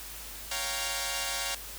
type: chord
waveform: 5% pulse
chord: G half-diminished seventh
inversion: second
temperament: equal with one note detuned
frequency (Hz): 554.4 / 698.5 / 779.5 / 932.3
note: Db5 / F5 / G5 / Bb5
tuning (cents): 0 / 0 / -10 / 0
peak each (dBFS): -25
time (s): 0.51-1.55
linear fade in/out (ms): 5
effects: added 50 Hz sine -48 dBFS peak until 1.78 s + white hiss -43 dBFS RMS until 1.78 s